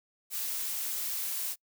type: noise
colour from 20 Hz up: blue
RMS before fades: -34 dBFS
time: 0.3-1.56 s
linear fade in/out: 50 ms
effects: noise-tail reverb RT60 0.1 s tail -26 dB re dry